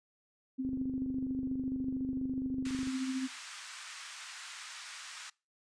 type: tone with tremolo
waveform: sine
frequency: 261.6 Hz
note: C4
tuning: in tune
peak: -30 dBFS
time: 0.58-3.28 s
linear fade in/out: 20 ms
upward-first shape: triangle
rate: 14 Hz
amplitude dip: 50%
type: click train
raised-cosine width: 3 ms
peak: -32 dBFS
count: 55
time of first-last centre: 0.65-2.872 s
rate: 24.3 Hz
type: band-pass noise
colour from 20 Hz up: pink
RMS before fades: -47 dBFS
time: 2.65-5.3 s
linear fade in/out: 5 ms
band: 1200 to 9000 Hz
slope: 24 dB/octave
effects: noise-tail reverb RT60 0.3 s tail -24 dB re dry + resampled to 22050 Hz